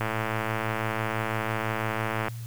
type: click train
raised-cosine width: 0.5 ms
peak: -13 dBFS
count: 251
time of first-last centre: 0.01-2.283 s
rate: 110 Hz
effects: added 116 Hz sine -34 dBFS peak until 2.46 s + white hiss -50 dBFS RMS until 2.46 s